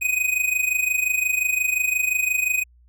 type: tone with amplitude modulation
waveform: square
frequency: 2501 Hz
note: D#7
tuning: 8 cents sharp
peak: -17 dBFS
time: 0.01-2.64 s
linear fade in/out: 20 ms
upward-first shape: sine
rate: 25.7 Hz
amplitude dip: 75%
effects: added 60 Hz sine -51 dBFS peak until 2.88 s